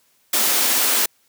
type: high-pass noise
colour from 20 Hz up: white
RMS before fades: -18 dBFS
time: 0.33-1.06 s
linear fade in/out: 5 ms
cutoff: 210 Hz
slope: 48 dB/octave
effects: white hiss -61 dBFS RMS until 1.28 s + high-pass 80 Hz 12 dB/octave